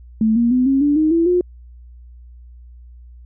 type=tone with pitch steps; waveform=sine; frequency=219.9 / 235.7 / 252.6 / 270.7 / 290.2 / 311 / 333.3 / 357.2 Hz; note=A3 / A#3 / B3 / C#4 / D4 / D#4 / E4 / F4; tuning=-1 / +19 / +39 / -41 / -21 / -1 / +19 / +39 cents; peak=-12 dBFS; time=0.21-1.41 s; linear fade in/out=2 ms; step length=150 ms; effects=added 60 Hz sine -38 dBFS peak until 3.25 s